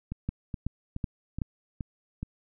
two click trains, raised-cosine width 5 ms, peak -21 / -17 dBFS, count 6 / 4, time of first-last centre 0.12-2.23 / 0.29-1.418 s, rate 2.37 / 2.66 Hz, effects none

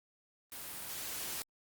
white noise with level ramp, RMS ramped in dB -45 to -39 dBFS, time 0.52-1.42 s, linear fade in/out 0 ms, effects Opus 32 kbps

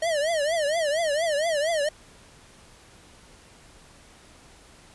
square tone with vibrato, 622.3 Hz, D#5, in tune, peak -23 dBFS, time 0.02-1.89 s, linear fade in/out 5 ms, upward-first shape triangle, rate 4.3 Hz, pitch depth 190 cents each way, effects pink hiss -52 dBFS RMS until 4.94 s + resampled to 24000 Hz

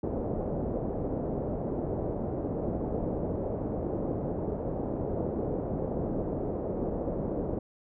white low-pass noise, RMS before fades -32 dBFS, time 0.03-7.59 s, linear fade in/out 5 ms, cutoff 560 Hz, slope 24 dB/octave, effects none

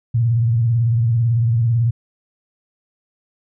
sine tone with vibrato, 116.3 Hz, A#2, 4 cents flat, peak -13 dBFS, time 0.14-1.91 s, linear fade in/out 10 ms, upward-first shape sine, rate 18 Hz, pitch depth 95 cents each way, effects none

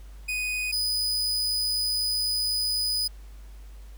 40% pulse tone pair in turn, 2489 / 4978 Hz, D#7 / D#8, 0 / 0 cents, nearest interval octave, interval 1200 cents, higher second, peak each -26 / -23 dBFS, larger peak second, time 0.28-0.72 / 0.72-3.08 s, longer second, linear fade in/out 10 ms, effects added 50 Hz sine -41 dBFS peak until 3.97 s + pink hiss -58 dBFS RMS until 3.97 s

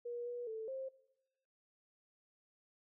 sine tone with pitch steps, 478.9 / 484.1 / 442 / 530 Hz, A#4 / B4 / A4 / C5, +47 / -35 / +8 / +22 cents, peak -40 dBFS, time 0.05-0.89 s, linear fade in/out 10 ms, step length 210 ms, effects noise-tail reverb RT60 0.9 s tail -21 dB re dry

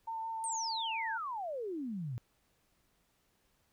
sine tone with vibrato, 899 Hz, A5, 37 cents sharp, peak -36 dBFS, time 0.07-1.18 s, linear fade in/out 10 ms, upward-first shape sine, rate 5.6 Hz, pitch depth 15 cents each way
sine exponential sweep, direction down, 9020 to 112.8 Hz, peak -36 dBFS, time 0.44-2.18 s, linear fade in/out 0 ms
effects pink hiss -74 dBFS RMS until 3.72 s

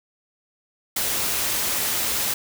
white noise, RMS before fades -24 dBFS, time 0.96-2.34 s, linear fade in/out 5 ms, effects none

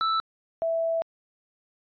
square / sine tone pair in turn, 1318.5 / 659.2 Hz, E6 / E5, 0 / 0 cents, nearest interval octave, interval 1200 cents, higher first, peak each -23 dBFS, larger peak neither, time 0.01-0.2 / 0.62-1.02 s, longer second, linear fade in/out 0 ms, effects resampled to 11025 Hz

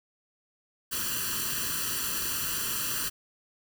white noise with comb filter, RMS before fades -31 dBFS, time 0.91-3.1 s, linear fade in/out 20 ms, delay 0.68 ms, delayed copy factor +1, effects none

